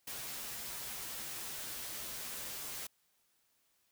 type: noise with comb filter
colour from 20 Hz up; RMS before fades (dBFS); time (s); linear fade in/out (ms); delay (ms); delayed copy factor
white; -43; 0.07-2.87; 5; 11; -0.55
effects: white hiss -75 dBFS RMS until 3.91 s